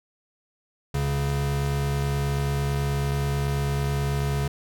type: tone pair together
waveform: square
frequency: 70.6 / 139.82 Hz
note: C#2 / C#3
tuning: +32 / +15 cents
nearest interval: octave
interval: 1183 cents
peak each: -29 / -25 dBFS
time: 0.94-4.48 s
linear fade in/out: 5 ms
effects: none